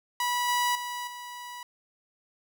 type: tone with level steps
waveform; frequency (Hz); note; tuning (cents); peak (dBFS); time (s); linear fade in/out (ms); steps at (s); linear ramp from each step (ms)
sawtooth; 977; B5; -19; -22 / -20 / -29 / -35; 0.2-1.63; 2; 0.48 / 0.75 / 1.07; 5
effects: none